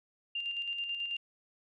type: tone with tremolo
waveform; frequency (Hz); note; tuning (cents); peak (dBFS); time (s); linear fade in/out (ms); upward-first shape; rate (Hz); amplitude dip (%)
sine; 2794; F7; 0; -32; 0.35-1.17; 5; square; 9.2; 40
effects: none